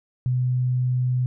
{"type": "tone", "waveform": "sine", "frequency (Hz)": 126, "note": "B2", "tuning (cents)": 35, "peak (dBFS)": -19, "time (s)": [0.26, 1.26], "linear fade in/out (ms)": 0, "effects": []}